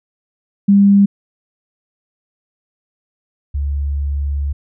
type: tone pair in turn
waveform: sine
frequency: 200 / 70.98 Hz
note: G3 / C#2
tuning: +35 / +42 cents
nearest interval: octave + tritone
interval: 1793 cents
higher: first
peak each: -6 / -16 dBFS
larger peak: first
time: 0.68-1.06 / 3.54-4.53 s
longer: second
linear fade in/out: 10 ms
effects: none